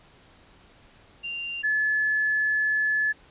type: tone pair in turn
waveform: sine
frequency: 2782 / 1721.7 Hz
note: F7 / A6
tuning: -7 / -38 cents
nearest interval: minor sixth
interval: 831 cents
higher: first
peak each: -30 / -21 dBFS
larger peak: second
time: 1.23-1.63 / 1.63-3.13 s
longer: second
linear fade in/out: 20 ms
effects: pink hiss -55 dBFS RMS until 3.3 s + resampled to 8000 Hz